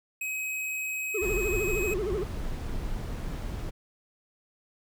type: tone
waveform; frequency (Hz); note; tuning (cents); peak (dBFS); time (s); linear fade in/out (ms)
square; 2538; D#7; +34; -31; 0.21-1.94; 5
type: tone with vibrato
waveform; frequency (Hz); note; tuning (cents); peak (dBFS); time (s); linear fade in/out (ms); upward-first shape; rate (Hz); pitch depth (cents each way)
triangle; 392; G4; 0; -26; 1.14-2.24; 10; sine; 13; 200
type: noise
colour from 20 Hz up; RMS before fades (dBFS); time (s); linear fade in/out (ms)
brown; -33; 1.21-3.71; 20
effects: none